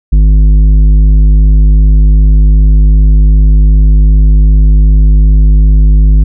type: tone with tanh clipping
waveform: sine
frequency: 51.3 Hz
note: G#1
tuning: 21 cents flat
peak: -3 dBFS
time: 0.12-6.24 s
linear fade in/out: 10 ms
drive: 9 dB
effects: none